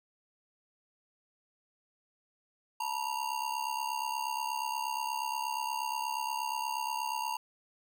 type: ring-modulated tone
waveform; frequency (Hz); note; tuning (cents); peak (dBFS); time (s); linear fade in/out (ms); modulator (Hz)
square; 929; A#5; -6; -30; 2.8-7.37; 5; 34.2
effects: 12-bit